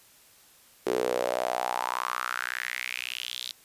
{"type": "tone with high-pass filter sweep", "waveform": "sawtooth", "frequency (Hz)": 61.74, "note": "B1", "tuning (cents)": 0, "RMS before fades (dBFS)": -31, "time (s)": [0.86, 3.52], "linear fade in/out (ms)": 10, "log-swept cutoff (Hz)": [390, 3900], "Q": 4.8, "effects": ["white hiss -57 dBFS RMS until 3.64 s", "resampled to 32000 Hz"]}